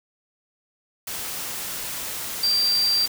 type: tone in noise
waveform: sine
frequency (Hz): 4706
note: D8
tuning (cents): +3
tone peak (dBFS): -18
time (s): 2.43-3.06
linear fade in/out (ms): 5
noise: white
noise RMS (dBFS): -31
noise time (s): 1.07-3.08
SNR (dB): +10
effects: none